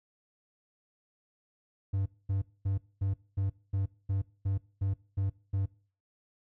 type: tone bursts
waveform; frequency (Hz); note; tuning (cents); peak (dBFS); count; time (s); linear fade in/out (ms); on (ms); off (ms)
triangle; 97.6; G2; -7; -25; 11; 1.93-5.66; 10; 130; 230
effects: noise-tail reverb RT60 0.4 s tail -20 dB re dry